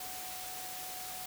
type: tone in noise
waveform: sine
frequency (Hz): 740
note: F#5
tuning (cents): 0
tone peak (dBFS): -47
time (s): 0-1.26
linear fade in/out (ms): 5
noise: white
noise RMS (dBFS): -43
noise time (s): 0-1.26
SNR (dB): -7
effects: none